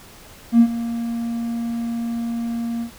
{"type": "tone with ADSR envelope", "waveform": "triangle", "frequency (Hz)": 233.1, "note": "A#3", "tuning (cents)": 0, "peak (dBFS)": -3, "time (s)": [0.52, 2.91], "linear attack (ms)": 79, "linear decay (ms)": 70, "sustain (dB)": -17, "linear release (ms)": 94, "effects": ["tanh soft clip ceiling -5 dBFS", "pink hiss -44 dBFS RMS until 2.98 s"]}